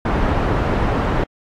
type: low-pass noise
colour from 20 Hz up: pink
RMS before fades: -18 dBFS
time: 0.05-1.24 s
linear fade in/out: 5 ms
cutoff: 1300 Hz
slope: 12 dB/octave
effects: AAC 64 kbps